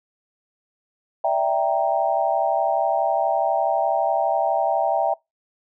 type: chord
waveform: sine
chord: E half-diminished seventh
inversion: third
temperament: equal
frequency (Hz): 587.3 / 659.3 / 784 / 932.3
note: D5 / E5 / G5 / Bb5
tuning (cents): 0 / 0 / 0 / 0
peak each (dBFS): -26 / -21 / -22 / -27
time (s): 1.24-5.14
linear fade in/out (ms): 5
effects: noise-tail reverb RT60 0.2 s tail -25 dB re dry